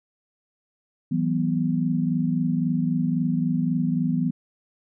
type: chord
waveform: sine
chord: E suspended second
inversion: none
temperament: equal with one note detuned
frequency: 164.81 / 188.56 / 246.9 Hz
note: E3 / F#3 / B3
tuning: 0 / +33 / 0 cents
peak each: -24 / -27 / -24 dBFS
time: 1.11-4.31 s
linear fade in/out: 10 ms
effects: none